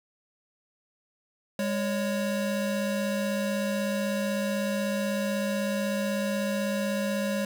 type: tone pair together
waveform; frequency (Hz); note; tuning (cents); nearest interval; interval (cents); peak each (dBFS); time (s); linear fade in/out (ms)
square; 203.5 / 554.4; G#3 / C#5; -35 / 0; octave + perfect fourth; 1735; -29 / -31; 1.59-7.45; 2
effects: none